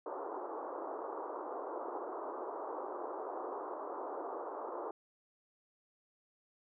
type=band-pass noise; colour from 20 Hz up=pink; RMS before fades=-42 dBFS; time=0.06-4.91 s; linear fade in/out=2 ms; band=330 to 1200 Hz; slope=48 dB/octave; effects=none